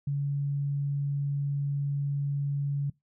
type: tone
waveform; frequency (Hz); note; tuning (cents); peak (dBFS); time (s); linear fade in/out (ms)
sine; 141.7; C#3; +38; -26; 0.07-2.9; 5
effects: noise-tail reverb RT60 0.2 s tail -24 dB re dry